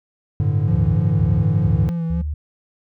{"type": "chord", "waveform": "triangle", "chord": "G suspended second", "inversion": "none", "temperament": "equal", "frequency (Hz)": [98, 110, 146.83], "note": ["G2", "A2", "D3"], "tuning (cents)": [0, 0, 0], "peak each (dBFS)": -18, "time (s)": [0.4, 1.89], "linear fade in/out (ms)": 0}
{"type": "tone with vibrato", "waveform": "triangle", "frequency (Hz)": 167.6, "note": "E3", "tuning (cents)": 29, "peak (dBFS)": -18, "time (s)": [0.67, 2.22], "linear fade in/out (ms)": 10, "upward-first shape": "sine", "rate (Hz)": 3.4, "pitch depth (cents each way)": 36}
{"type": "tone bursts", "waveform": "sine", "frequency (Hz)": 74.8, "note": "D2", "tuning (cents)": 32, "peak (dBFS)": -21, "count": 4, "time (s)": [0.72, 2.34], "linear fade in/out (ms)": 5, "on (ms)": 240, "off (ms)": 220}
{"effects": ["tanh soft clip ceiling -3 dBFS"]}